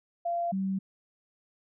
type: tone pair in turn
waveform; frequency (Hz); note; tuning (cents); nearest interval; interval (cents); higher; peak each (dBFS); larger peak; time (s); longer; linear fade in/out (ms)
sine; 688 / 192.12; F5 / G3; -26 / -35; octave + minor seventh; 2209; first; -27 / -27; neither; 0.25-0.52 / 0.52-0.79; neither; 10
effects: none